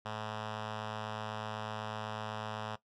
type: tone with notch filter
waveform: 5% pulse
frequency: 108 Hz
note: A2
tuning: 32 cents flat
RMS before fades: -40 dBFS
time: 0.05-2.76 s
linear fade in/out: 10 ms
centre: 330 Hz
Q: 1.4
effects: noise-tail reverb RT60 0.1 s tail -17 dB re dry + low-pass 4000 Hz 12 dB/octave